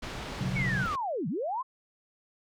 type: low-pass noise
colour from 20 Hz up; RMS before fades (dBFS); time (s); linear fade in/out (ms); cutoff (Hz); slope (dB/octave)
pink; -38; 0.02-0.96; 10; 4500; 12
type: chord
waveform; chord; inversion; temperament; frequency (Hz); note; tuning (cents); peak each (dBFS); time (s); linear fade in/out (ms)
sine; B suspended second; none; equal; 123.47 / 138.59 / 185; B2 / C#3 / F#3; 0 / 0 / 0; -33; 0.41-0.86; 0
type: linear two-way sweep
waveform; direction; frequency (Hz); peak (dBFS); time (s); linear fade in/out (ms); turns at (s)
sine; down then up; 2288 to 140.4 to 1089; -29; 0.55-1.63; 20; 1.28
effects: none